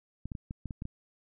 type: clicks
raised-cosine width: 5 ms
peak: -25 dBFS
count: 8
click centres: 0.256 / 0.318 / 0.352 / 0.509 / 0.657 / 0.708 / 0.821 / 0.854 s
effects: none